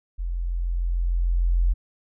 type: tone with level ramp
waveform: sine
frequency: 43.32 Hz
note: F1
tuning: 13 cents flat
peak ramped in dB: -25 to -16 dBFS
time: 0.18-1.74 s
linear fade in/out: 20 ms
effects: none